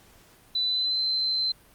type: tone with pitch glide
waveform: sine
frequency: 3988 to 4086 Hz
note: B7 to C8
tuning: +16 to -42 cents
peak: -23 dBFS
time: 0.55-1.52 s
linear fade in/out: 5 ms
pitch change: +42 cents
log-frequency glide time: 0.65-1.01 s
effects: pink hiss -56 dBFS RMS until 1.74 s + Opus 48 kbps